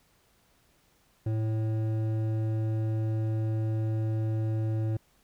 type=tone with hard clipping; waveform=sine; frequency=110 Hz; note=A2; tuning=in tune; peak=-28 dBFS; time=1.26-4.97 s; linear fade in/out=5 ms; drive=10 dB; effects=pink hiss -66 dBFS RMS until 5.23 s